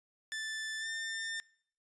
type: tone with pitch glide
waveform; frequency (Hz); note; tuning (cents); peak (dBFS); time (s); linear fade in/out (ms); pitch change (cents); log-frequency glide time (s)
sawtooth; 1760 to 1799.1; A6 to A6; 0 to +38; -33; 0.32-1.4; 0; +38; 0.79-0.87
effects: noise-tail reverb RT60 0.6 s tail -22 dB re dry + resampled to 22050 Hz